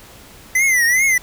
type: tone with vibrato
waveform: square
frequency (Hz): 2006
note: B6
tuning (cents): +26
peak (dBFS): -13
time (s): 0.55-1.18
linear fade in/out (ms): 5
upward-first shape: triangle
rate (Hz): 2.5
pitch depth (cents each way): 160
effects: pink hiss -42 dBFS RMS until 1.22 s